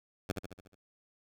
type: tone with echo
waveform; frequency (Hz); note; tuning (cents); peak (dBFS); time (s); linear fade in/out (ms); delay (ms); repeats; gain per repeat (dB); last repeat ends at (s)
10% pulse; 98; G2; 0; -22; 0.29-0.32; 5; 72; 6; -5; 0.752
effects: none